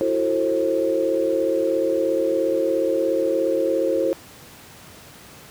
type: chord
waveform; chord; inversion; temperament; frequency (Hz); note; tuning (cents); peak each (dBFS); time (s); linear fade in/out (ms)
sine; F# half-diminished seventh; third; just; 333 / 370 / 444 / 532.8; E4 / F#4 / A4 / C5; +18 / 0 / +16 / +31; -24 / -27 / -25 / -21; 0.01-4.13; 0
effects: pink hiss -44 dBFS RMS until 5.5 s + high-pass 80 Hz 12 dB/octave